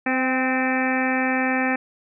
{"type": "harmonic tone with a mistuned harmonic", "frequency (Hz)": 258.5, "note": "C4", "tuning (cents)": -21, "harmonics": [1, 2, 3, 4, 5, 6, 7, 8, 9, 10], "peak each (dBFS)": [-23, -29, -27, -36, -33, -33, -26, -36, -29, -35], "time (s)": [0.06, 1.76], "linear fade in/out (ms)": 5, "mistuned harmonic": 3, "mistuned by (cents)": 20, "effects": []}